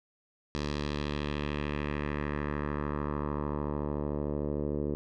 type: tone with low-pass filter sweep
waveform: 10% pulse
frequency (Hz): 73.42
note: D2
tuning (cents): 0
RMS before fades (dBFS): -33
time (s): 0.55-4.95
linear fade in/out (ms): 0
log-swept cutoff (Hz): 5000 to 450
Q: 1.8
effects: none